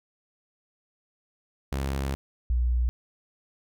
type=tone pair in turn; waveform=sawtooth / sine; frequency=68 / 60.58 Hz; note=C#2 / B1; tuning=-33 / -33 cents; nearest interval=major second; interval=200 cents; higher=first; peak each=-23 / -21 dBFS; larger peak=second; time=1.72-2.15 / 2.5-2.89 s; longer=first; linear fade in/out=0 ms; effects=none